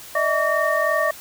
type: tone cluster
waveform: sine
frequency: 603 / 646 / 1142 / 1833 Hz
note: D5 / E5 / D6 / A#6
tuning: +46 / -35 / -49 / -30 cents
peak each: -23 dBFS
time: 0.15-1.11 s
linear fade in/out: 5 ms
effects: white hiss -40 dBFS RMS until 1.2 s